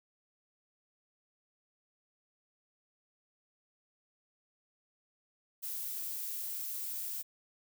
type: noise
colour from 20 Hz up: violet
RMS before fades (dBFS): -39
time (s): 5.62-7.23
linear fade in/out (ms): 20
effects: none